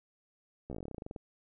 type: slowing click train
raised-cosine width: 2 ms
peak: -28 dBFS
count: 17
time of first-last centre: 0.7-1.162 s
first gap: 14 ms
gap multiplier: 1.09
effects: none